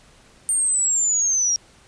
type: linear sweep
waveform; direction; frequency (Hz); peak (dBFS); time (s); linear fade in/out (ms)
sine; down; 8830 to 5590; -17; 0.49-1.56; 0
effects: pink hiss -52 dBFS RMS until 1.87 s + resampled to 22050 Hz